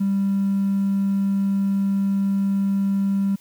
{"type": "tone with hard clipping", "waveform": "triangle", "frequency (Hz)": 196.9, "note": "G3", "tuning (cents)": 8, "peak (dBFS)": -18, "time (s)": [0, 3.36], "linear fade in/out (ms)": 10, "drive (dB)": 3, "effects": ["white hiss -54 dBFS RMS until 3.4 s"]}